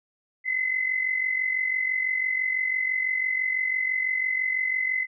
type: tone pair together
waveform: sine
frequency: 2032 / 2078 Hz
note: B6 / C7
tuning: +49 / -12 cents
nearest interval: unison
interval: 39 cents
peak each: -24 / -30 dBFS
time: 0.44-5.07 s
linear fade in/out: 50 ms
effects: none